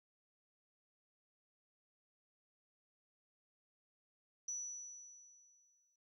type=tone with exponential decay; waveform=sine; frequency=5920 Hz; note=F#8; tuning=in tune; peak=-37 dBFS; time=4.48-5.96 s; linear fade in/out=5 ms; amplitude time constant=320 ms; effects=noise-tail reverb RT60 0.1 s tail -17 dB re dry + tanh soft clip ceiling -34 dBFS